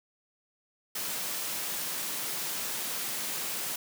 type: high-pass noise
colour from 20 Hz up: white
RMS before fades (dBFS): -34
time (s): 0.95-3.76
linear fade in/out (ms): 5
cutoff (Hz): 120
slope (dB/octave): 96
effects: none